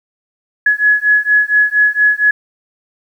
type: beating tone pair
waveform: sine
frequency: 1689 / 1693.3 Hz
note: G#6 / G#6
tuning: +29 / +33 cents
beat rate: 4.3 Hz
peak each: -12 dBFS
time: 0.66-2.31 s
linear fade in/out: 5 ms
effects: 8-bit